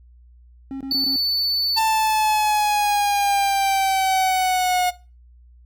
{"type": "tone bursts", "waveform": "triangle", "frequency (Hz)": 270, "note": "C#4", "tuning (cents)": -45, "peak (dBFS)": -25, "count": 4, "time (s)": [0.71, 1.16], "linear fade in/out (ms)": 0, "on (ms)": 96, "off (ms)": 22}
{"type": "tone", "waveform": "triangle", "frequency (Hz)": 4492, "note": "C#8", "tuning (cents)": 22, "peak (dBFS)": -17, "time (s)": [0.91, 1.79], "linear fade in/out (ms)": 2}
{"type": "exponential sweep", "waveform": "45% pulse", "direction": "down", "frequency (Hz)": [890, 721], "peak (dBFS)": -17, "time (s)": [1.76, 4.91], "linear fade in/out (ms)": 20}
{"effects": ["noise-tail reverb RT60 0.3 s tail -18 dB re dry", "added 60 Hz sine -46 dBFS peak until 5.65 s"]}